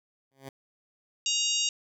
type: tone with exponential growth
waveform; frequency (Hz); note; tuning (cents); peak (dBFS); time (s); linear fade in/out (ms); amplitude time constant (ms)
10% pulse; 135.1; C#3; -44; -29; 0.31-0.49; 5; 37
type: harmonic tone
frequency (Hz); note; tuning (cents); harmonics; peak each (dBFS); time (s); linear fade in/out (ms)
940; A#5; +14; 3 / 4 / 5 / 6 / 7 / 8; -29 / -32 / -35 / -35 / -31 / -34; 1.26-1.69; 2
effects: none